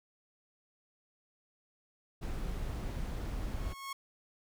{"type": "noise", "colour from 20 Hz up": "brown", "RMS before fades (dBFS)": -37, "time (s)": [2.21, 3.74], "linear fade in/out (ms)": 20}
{"type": "tone with exponential growth", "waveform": "sawtooth", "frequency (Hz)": 1094, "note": "C#6", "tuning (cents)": -23, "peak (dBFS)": -33, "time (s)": [3.28, 3.93], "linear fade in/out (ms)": 5, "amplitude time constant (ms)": 140}
{"effects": []}